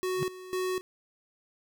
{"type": "tone with tremolo", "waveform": "square", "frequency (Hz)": 370, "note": "F#4", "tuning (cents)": 0, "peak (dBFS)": -29, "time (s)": [0.03, 0.81], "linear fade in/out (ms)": 0, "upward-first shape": "square", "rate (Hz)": 2, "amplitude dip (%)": 80}
{"type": "tone with exponential growth", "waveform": "sine", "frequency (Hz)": 146.83, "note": "D3", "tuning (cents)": 0, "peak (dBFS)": -25, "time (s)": [0.15, 0.23], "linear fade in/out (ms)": 0, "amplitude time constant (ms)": 16}
{"effects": []}